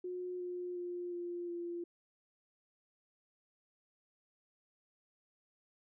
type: tone with pitch steps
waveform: sine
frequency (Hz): 361.4 / 357.2 / 353.1 / 349.1 / 345.1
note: F#4 / F4 / F4 / F4 / F4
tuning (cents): -41 / +39 / +19 / -1 / -21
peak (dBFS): -38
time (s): 0.04-1.84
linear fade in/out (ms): 5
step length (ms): 360
effects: none